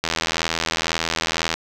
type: click train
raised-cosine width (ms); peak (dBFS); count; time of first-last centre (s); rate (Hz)
0.2; -3; 124; 0.04-1.54; 82
effects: 7-bit